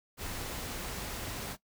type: noise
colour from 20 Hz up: pink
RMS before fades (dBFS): -39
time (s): 0.17-1.57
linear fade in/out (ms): 50
effects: noise-tail reverb RT60 0.1 s tail -18 dB re dry